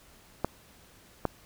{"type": "clicks", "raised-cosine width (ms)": 1, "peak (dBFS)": -12, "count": 2, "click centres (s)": [0.446, 1.253], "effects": ["pink hiss -57 dBFS RMS until 1.45 s"]}